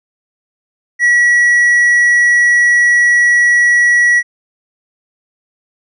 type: tone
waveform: triangle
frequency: 1930 Hz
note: B6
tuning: 40 cents flat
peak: -5 dBFS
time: 0.99-4.23 s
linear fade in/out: 50 ms
effects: resampled to 24000 Hz